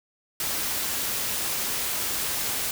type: noise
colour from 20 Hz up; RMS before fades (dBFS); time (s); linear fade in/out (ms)
white; -28; 0.4-2.71; 2
effects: none